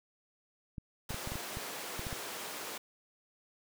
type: clicks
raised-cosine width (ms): 5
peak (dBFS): -28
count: 10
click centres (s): 0.782 / 1.106 / 1.144 / 1.274 / 1.32 / 1.356 / 1.571 / 1.994 / 2.068 / 2.128
type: high-pass noise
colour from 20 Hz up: pink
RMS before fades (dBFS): -42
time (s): 1.09-2.78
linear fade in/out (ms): 5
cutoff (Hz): 380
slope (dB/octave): 12
effects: none